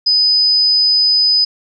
sine tone, 5000 Hz, D#8, 8 cents sharp, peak -9 dBFS, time 0.06-1.45 s, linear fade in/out 10 ms, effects none

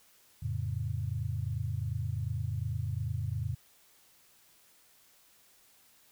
sine chord, F augmented, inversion none, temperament equal, 87.31 / 110 / 138.59 Hz, F2 / A2 / C#3, 0 / 0 / 0 cents, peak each -36 / -34 / -37 dBFS, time 0.42-3.55 s, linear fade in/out 10 ms, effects white hiss -63 dBFS RMS until 6.11 s

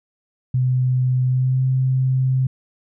sine tone with pitch glide, 127.5 to 130.4 Hz, C3 to C3, -44 to -5 cents, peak -15 dBFS, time 0.54-2.47 s, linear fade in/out 5 ms, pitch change +39 cents, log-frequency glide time 1.27-1.62 s, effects none

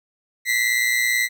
40% pulse tone pair together, 1953.5 / 2072 Hz, B6 / C7, -19 / -17 cents, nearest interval minor second, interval 102 cents, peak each -20 dBFS, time 0.45-1.29 s, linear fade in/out 50 ms, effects none

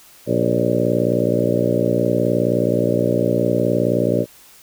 harmonic tone with a mistuned harmonic, 59.3 Hz, A#1, 30 cents sharp, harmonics 2 / 3 / 4 / 5 / 6 / 7 / 8 / 9 / 10, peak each -24 / -24 / -24 / -24 / -24 / -24 / -24 / -24 / -24 dBFS, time 0.26-4.26 s, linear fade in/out 50 ms, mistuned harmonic 9, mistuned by +48 cents, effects white hiss -47 dBFS RMS until 4.62 s

